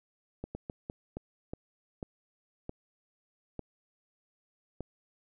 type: slowing click train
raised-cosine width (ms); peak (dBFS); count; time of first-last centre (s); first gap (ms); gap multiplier
2; -24; 10; 0.44-4.807; 110; 1.35
effects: none